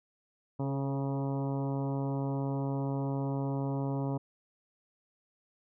harmonic tone with a mistuned harmonic, 137.3 Hz, C#3, 16 cents flat, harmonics 1 / 2 / 3 / 4 / 5 / 6 / 7 / 8 / 9, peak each -32 / -35 / -41 / -42 / -45 / -47 / -45 / -55 / -55 dBFS, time 0.59-4.18 s, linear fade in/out 10 ms, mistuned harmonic 3, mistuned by +18 cents, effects none

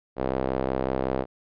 sawtooth tone with band-pass filter, 65.41 Hz, C2, in tune, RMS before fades -27 dBFS, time 0.16-1.26 s, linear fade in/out 50 ms, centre 530 Hz, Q 1.4, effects resampled to 11025 Hz

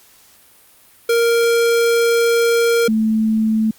square / sine tone pair in turn, 466.2 / 219.5 Hz, A#4 / A3, 0 / -4 cents, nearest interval octave + minor second, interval 1304 cents, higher first, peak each -13 dBFS, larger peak neither, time 1.09-2.88 / 2.88-3.71 s, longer first, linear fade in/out 5 ms, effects white hiss -49 dBFS RMS until 3.78 s + Opus 48 kbps

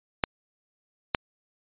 clicks, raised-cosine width 0.3 ms, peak -5 dBFS, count 2, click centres 0.238 / 1.148 s, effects resampled to 8000 Hz

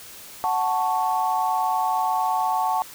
sine chord, F# minor, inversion none, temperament equal, 740 / 880 / 1108.7 Hz, F#5 / A5 / C#6, 0 / 0 / 0 cents, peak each -24 / -23 / -27 dBFS, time 0.44-2.82 s, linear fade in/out 0 ms, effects white hiss -42 dBFS RMS until 2.94 s

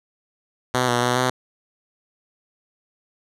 5% pulse tone with pitch steps, 126.1 / 121.4 / 123.5 / 127.1 Hz, B2 / B2 / B2 / C3, +36 / -29 / 0 / -50 cents, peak -7 dBFS, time 0.74-1.3 s, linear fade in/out 5 ms, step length 140 ms, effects low-pass 10000 Hz 12 dB/octave

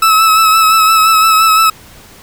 40% pulse tone with vibrato, 1300 Hz, E6, 24 cents flat, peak -5 dBFS, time 0.02-1.7 s, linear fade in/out 5 ms, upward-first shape sine, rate 5.8 Hz, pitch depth 28 cents each way, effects pink hiss -38 dBFS RMS until 2.22 s

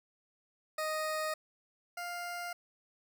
20% pulse tone pair in turn, 622.3 / 701 Hz, D#5 / F5, 0 / +6 cents, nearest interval major second, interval 206 cents, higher second, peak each -28 / -33 dBFS, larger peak first, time 0.78-1.34 / 1.97-2.53 s, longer neither, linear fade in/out 5 ms, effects none

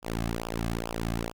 sawtooth tone with flanger, 56.8 Hz, A#1, 44 cents flat, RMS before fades -32 dBFS, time 0.02-1.33 s, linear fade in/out 50 ms, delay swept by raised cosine 0.48 to 2.18 ms, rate 2.3 Hz, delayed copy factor -0.95, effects none

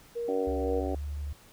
sine tone, 471 Hz, A#4, 18 cents sharp, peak -30 dBFS, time 0.15-0.81 s, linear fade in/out 20 ms
harmonic tone, 94.7 Hz, F#2, 41 cents sharp, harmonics 3 / 4 / 5 / 6 / 7 / 8, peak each -34 / -36 / -39 / -38 / -41 / -39 dBFS, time 0.28-0.95 s, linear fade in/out 5 ms
sine tone with pitch glide, 67.2 to 72.86 Hz, C2 to D2, +47 to -13 cents, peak -32 dBFS, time 0.47-1.33 s, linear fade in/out 5 ms, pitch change +140 cents, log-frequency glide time 0.78-1.03 s
effects pink hiss -56 dBFS RMS until 1.52 s

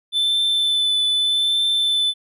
triangle tone with vibrato, 3520 Hz, A7, in tune, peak -15 dBFS, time 0.12-2.14 s, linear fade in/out 50 ms, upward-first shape triangle, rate 0.81 Hz, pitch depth 17 cents each way, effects none

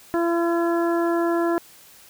harmonic tone, 339.1 Hz, E4, 49 cents sharp, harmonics 1 / 2 / 3 / 4 / 5, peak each -20 / -26 / -30 / -32 / -34 dBFS, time 0.14-1.58 s, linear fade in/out 0 ms, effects white hiss -49 dBFS RMS until 2.09 s

